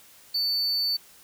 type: tone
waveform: triangle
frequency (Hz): 4500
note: C#8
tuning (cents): +25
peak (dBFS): -22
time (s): 0.34-0.97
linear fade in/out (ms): 10
effects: white hiss -53 dBFS RMS until 1.23 s